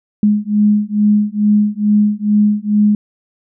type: beating tone pair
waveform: sine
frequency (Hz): 207.7 / 210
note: G#3 / G#3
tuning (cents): 0 / +19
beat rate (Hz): 2.3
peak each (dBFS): -13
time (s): 0.23-2.95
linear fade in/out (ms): 2
effects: none